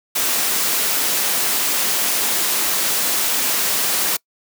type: noise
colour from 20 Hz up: white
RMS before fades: -19 dBFS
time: 0.15-4.17 s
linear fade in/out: 10 ms
effects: noise-tail reverb RT60 0.1 s tail -25 dB re dry + high-pass 200 Hz 12 dB/octave